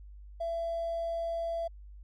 triangle tone with hard clipping, 670 Hz, E5, 28 cents sharp, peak -31 dBFS, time 0.4-1.68 s, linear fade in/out 10 ms, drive 3 dB, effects added 50 Hz sine -46 dBFS peak until 2.03 s

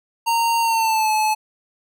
square tone with pitch glide, 924 to 862.1 Hz, A#5 to A5, -16 to -36 cents, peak -17 dBFS, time 0.26-1.35 s, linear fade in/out 20 ms, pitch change -120 cents, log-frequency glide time 0.61-1.11 s, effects none

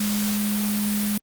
sine tone in noise, 207.7 Hz, G#3, in tune, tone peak -22 dBFS, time 0-1.18 s, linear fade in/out 5 ms, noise white, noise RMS -29 dBFS, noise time 0-1.18 s, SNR +4 dB, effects Opus 48 kbps

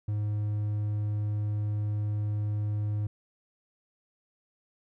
triangle tone, 104.8 Hz, G#2, 16 cents sharp, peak -25 dBFS, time 0.08-3.07 s, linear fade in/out 5 ms, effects none

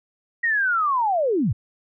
sine linear sweep, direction down, 1907 to 82.41 Hz, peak -18 dBFS, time 0.43-1.53 s, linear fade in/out 10 ms, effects none

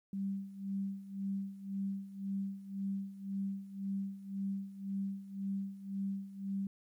sine tone with tremolo, 196 Hz, G3, in tune, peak -33 dBFS, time 0.13-6.67 s, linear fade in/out 2 ms, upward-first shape sine, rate 1.9 Hz, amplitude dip 80%, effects 12-bit

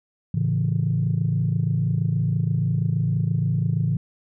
sine chord, A major, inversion none, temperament equal, 110 / 138.59 / 164.81 Hz, A2 / C#3 / E3, 0 / 0 / 0 cents, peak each -23 dBFS, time 0.34-3.97 s, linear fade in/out 5 ms, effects tanh soft clip ceiling -12 dBFS

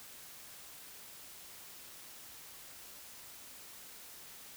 silence, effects white hiss -52 dBFS RMS until 4.56 s

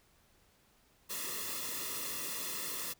white noise with comb filter, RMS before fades -39 dBFS, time 1.09-2.94 s, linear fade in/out 20 ms, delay 1.3 ms, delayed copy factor -0.85, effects pink hiss -68 dBFS RMS until 2.99 s

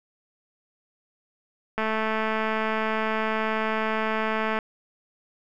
click train, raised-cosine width 0.5 ms, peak -12 dBFS, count 616, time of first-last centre 1.78-4.588 s, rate 219 Hz, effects none

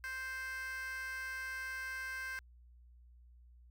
15% pulse tone with high-pass filter, 523 Hz, C5, 1 cent flat, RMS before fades -42 dBFS, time 0.04-2.39 s, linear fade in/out 0 ms, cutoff 1600 Hz, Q 3.5, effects added 60 Hz sine -57 dBFS peak until 3.7 s

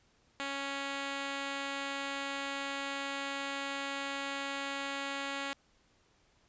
5% pulse tone, 277.2 Hz, C#4, in tune, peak -24 dBFS, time 0.4-5.53 s, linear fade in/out 0 ms, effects pink hiss -69 dBFS RMS until 6.48 s + resampled to 16000 Hz

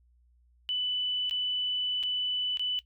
sine tone with dropouts, 2988 Hz, F#7, 16 cents sharp, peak -28 dBFS, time 0.69-2.79 s, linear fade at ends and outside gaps 0 ms, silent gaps 1.296-1.31 / 2.029-2.035 / 2.572-2.595 s, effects noise-tail reverb RT60 0.1 s tail -17 dB re dry + added 60 Hz sine -61 dBFS peak until 2.85 s

